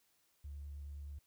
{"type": "tone with vibrato", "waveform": "triangle", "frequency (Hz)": 71.7, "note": "D2", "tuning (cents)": -41, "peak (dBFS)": -40, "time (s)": [0.44, 1.19], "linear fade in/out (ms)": 10, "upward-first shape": "square", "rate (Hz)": 9.6, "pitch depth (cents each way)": 12, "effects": ["tanh soft clip ceiling -42 dBFS", "white hiss -75 dBFS RMS until 1.26 s"]}